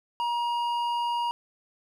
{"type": "tone with hard clipping", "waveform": "sine", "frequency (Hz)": 950, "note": "A#5", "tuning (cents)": 33, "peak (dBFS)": -27, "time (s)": [0.2, 1.31], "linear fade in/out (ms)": 0, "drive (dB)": 8, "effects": []}